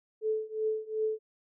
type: tone with tremolo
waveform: sine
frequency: 435.5 Hz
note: A4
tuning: 18 cents flat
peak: -25 dBFS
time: 0.21-1.19 s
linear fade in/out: 50 ms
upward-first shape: triangle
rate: 2.7 Hz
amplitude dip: 95%
effects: none